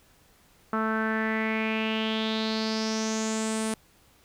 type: tone with low-pass filter sweep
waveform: sawtooth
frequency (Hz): 220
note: A3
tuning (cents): 0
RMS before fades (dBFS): -28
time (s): 0.73-3.74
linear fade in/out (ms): 2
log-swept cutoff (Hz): 1300 to 9500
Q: 5.2
effects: pink hiss -60 dBFS RMS until 4.24 s